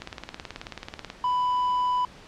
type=click train; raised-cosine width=0.2 ms; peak=-17 dBFS; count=21; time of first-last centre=0.02-1.101 s; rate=18.5 Hz
type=tone; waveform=triangle; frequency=994 Hz; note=B5; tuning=11 cents sharp; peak=-20 dBFS; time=1.24-2.05 s; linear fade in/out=2 ms
effects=pink hiss -48 dBFS RMS until 2.27 s + low-pass 5000 Hz 12 dB/octave